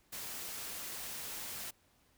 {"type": "noise", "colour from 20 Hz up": "white", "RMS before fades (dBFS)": -43, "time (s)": [0.12, 1.71], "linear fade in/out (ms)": 10, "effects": ["pink hiss -70 dBFS RMS until 2.17 s"]}